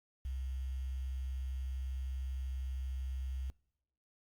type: tone with quantisation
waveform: sine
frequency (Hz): 65.2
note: C2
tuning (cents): -5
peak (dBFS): -36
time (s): 0.25-3.5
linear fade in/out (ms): 0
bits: 10
effects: noise-tail reverb RT60 0.8 s tail -25 dB re dry + Opus 48 kbps